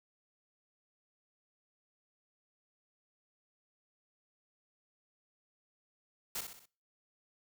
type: noise with echo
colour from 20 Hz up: white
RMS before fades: -38 dBFS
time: 6.35-6.41 s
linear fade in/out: 5 ms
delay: 62 ms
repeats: 4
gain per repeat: -6 dB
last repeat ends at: 6.658 s
effects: noise-tail reverb RT60 0.4 s tail -23 dB re dry